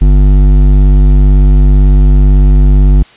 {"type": "tone with hard clipping", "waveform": "sine", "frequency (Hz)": 49, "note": "G1", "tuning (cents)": 0, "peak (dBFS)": -4, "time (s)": [0.01, 3.03], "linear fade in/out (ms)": 10, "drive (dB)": 11, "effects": ["white hiss -39 dBFS RMS until 3.16 s", "resampled to 8000 Hz"]}